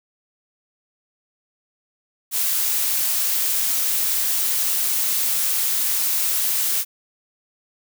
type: noise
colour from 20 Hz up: blue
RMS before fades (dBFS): -21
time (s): 2.31-6.85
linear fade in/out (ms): 50
effects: none